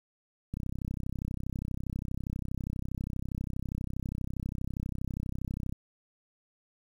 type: click train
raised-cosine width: 5 ms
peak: -22 dBFS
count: 169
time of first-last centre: 0.54-5.725 s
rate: 32.4 Hz
effects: 9-bit

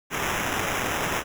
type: noise with sample-and-hold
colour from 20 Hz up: white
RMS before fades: -27 dBFS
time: 0.1-1.24 s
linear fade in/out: 50 ms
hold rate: 4410 Hz
effects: none

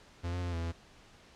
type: tone with pitch steps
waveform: 45% pulse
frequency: 86.5 / 89 / 87.6 / 83.7 / 84.2 Hz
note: F2 / F2 / F2 / E2 / E2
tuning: -16 / +33 / +6 / +27 / +37 cents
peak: -33 dBFS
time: 0.23-0.725 s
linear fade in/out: 20 ms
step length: 99 ms
effects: pink hiss -58 dBFS RMS until 1.35 s + low-pass 6000 Hz 12 dB/octave

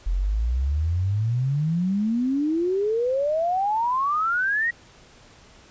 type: exponential sweep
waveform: sine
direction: up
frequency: 41.93 to 1922 Hz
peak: -20 dBFS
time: 0.06-4.71 s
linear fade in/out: 10 ms
effects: pink hiss -51 dBFS RMS until 5.7 s + resampled to 16000 Hz

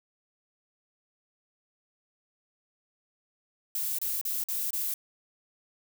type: noise with dropouts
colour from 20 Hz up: violet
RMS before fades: -31 dBFS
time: 3.75-4.94 s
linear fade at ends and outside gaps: 2 ms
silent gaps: 3.986-4.015 / 4.213-4.251 / 4.439-4.486 / 4.706-4.731 s
effects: none

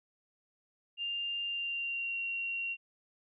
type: tone with pitch glide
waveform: sine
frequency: 2798 to 2750 Hz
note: F7 to F7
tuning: +3 to -27 cents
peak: -33 dBFS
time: 0.97-2.77 s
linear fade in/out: 50 ms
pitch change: -30 cents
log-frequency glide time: 1.45-2.17 s
effects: none

